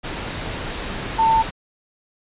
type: tone in noise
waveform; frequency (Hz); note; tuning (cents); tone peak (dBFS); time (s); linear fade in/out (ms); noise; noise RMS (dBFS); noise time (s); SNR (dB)
sine; 896; A5; +31; -13; 1.18-1.43; 20; pink; -28; 0.03-1.51; +12
effects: resampled to 8000 Hz